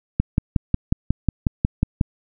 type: click train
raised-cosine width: 5 ms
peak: -4 dBFS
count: 11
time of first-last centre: 0.2-2.012 s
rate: 5.52 Hz
effects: none